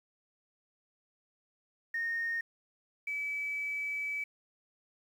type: tone pair in turn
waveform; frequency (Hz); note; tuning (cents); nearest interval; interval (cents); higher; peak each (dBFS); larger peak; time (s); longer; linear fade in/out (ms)
sine; 1845 / 2296; A#6 / D7; -18 / -40; major third; 378; second; -30 / -32; first; 1.94-2.41 / 3.07-4.24; second; 5
effects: tanh soft clip ceiling -27 dBFS + 10-bit